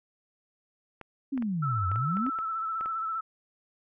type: clicks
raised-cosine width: 0.5 ms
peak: -27 dBFS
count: 10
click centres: 1.013 / 1.377 / 1.424 / 1.916 / 1.959 / 2.17 / 2.265 / 2.388 / 2.81 / 2.859 s
type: exponential two-way sweep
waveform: sine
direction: down then up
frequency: 284.8 to 87.9 to 284.8 Hz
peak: -27 dBFS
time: 1.32-2.3 s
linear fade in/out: 10 ms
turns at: 1.88 s
type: tone with vibrato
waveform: sine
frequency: 1318.5 Hz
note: E6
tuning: in tune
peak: -29 dBFS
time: 1.62-3.21 s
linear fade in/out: 10 ms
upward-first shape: sine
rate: 15 Hz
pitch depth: 36 cents each way
effects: none